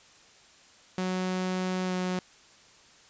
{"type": "tone with pitch glide", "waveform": "sawtooth", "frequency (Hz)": [184.7, 183], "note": ["F#3", "F#3"], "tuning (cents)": [-3, -19], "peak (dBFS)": -24, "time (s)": [0.98, 2.19], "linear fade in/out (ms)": 2, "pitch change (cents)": -16, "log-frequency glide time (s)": [1.85, 1.93], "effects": ["white hiss -56 dBFS RMS until 3.09 s", "resampled to 16000 Hz"]}